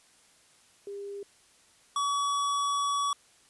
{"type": "tone pair in turn", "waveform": ["sine", "square"], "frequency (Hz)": [401.5, 1135.6], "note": ["G4", "C#6"], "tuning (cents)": [41, 41], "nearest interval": "octave + tritone", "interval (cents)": 1800, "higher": "second", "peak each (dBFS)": [-36, -27], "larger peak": "second", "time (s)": [[0.87, 1.23], [1.96, 3.13]], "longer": "second", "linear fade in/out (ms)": 2, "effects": ["white hiss -61 dBFS RMS until 3.49 s", "resampled to 24000 Hz"]}